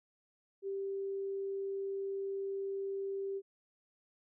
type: tone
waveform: sine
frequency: 392 Hz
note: G4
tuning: in tune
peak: -35 dBFS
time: 0.62-3.42 s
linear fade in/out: 50 ms
effects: none